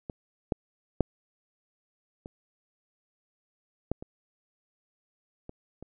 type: clicks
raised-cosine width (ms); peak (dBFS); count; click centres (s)
2; -22 / -12 / -8 / -27 / -14 / -26 / -27 / -29; 8; 0.098 / 0.522 / 1.007 / 2.259 / 3.916 / 4.025 / 5.494 / 5.826
effects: none